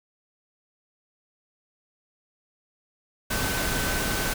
sine tone in noise, 1525 Hz, G6, 48 cents flat, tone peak -33 dBFS, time 3.3-4.34 s, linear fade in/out 10 ms, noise pink, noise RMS -27 dBFS, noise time 3.3-4.34 s, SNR -9 dB, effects none

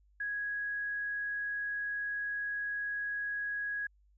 sine tone, 1661.2 Hz, G#6, in tune, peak -33 dBFS, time 0.2-3.87 s, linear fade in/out 5 ms, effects added 50 Hz sine -63 dBFS peak until 4.17 s

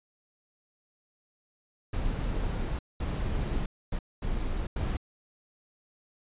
brown noise bursts at uneven times, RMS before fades -30 dBFS, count 5, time 1.93-2.79 / 3-3.66 / 3.92-3.99 / 4.22-4.67 / 4.76-4.97 s, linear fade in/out 5 ms, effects resampled to 8000 Hz

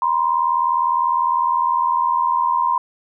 sine tone pair together, 957.1 / 1037 Hz, A#5 / C6, +45 / -16 cents, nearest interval minor second, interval 139 cents, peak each -18 dBFS, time 0.02-2.78 s, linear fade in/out 2 ms, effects none

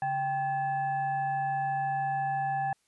sine tone with frequency modulation, 784 Hz, G5, in tune, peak -27 dBFS, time 0.02-2.73 s, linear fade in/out 2 ms, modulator 926 Hz, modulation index 0.55, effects white hiss -72 dBFS RMS until 2.87 s + resampled to 24000 Hz

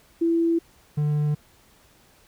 sine / triangle tone pair in turn, 333.7 / 148.93 Hz, E4 / D3, +21 / +25 cents, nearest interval octave + major second, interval 1396 cents, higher first, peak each -18 dBFS, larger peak neither, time 0.21-0.59 / 0.97-1.35 s, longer neither, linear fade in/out 10 ms, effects pink hiss -57 dBFS RMS until 2.27 s

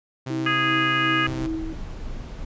sawtooth tone with pitch glide, 130.81 to 129.76 Hz, C3 to C3, 0 to -14 cents, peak -25 dBFS, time 0.26-1.47 s, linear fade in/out 10 ms, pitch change -14 cents, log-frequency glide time 1-1.14 s
sine tone with tremolo, 321.5 Hz, E4, 43 cents flat, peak -24 dBFS, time 0.3-1.73 s, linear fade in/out 2 ms, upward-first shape sine, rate 2.7 Hz, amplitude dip 55%
harmonic tone, 413.7 Hz, G#4, 7 cents flat, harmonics 3 / 4 / 5 / 6 / 7, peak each -24 / -24 / -29 / -29 / -28 dBFS, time 0.46-1.27 s, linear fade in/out 5 ms
brown noise, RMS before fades -33 dBFS, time 1.27-2.45 s, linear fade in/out 5 ms
effects resampled to 16000 Hz

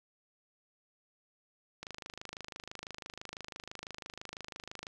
click train, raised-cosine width 0.2 ms, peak -25 dBFS, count 80, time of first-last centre 1.83-4.868 s, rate 26 Hz, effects none

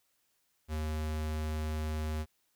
square tone, 77.4 Hz, D#2, 9 cents flat, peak -33 dBFS, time 0.68-2.26 s, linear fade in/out 50 ms, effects white hiss -75 dBFS RMS until 2.55 s

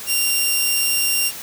10% pulse tone, 2778 Hz, F7, 10 cents flat, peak -8 dBFS, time 0.06-1.32 s, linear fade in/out 50 ms, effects white hiss -33 dBFS RMS until 1.42 s

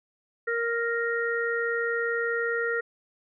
harmonic tone, 466.2 Hz, A#4, in tune, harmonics 1 / 3 / 4, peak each -28 / -30 / -30 dBFS, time 0.47-2.81 s, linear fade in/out 10 ms, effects none

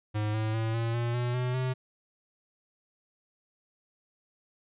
square tone with pitch steps, 106.1 / 109.08 / 112.15 / 115.3 / 118.54 / 121.88 / 125.3 / 128.83 Hz, G#2 / A2 / A2 / A#2 / A#2 / B2 / B2 / C3, +38 / -15 / +34 / -19 / +29 / -22 / +25 / -26 cents, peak -28 dBFS, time 0.14-1.74 s, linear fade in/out 20 ms, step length 200 ms, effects resampled to 8000 Hz

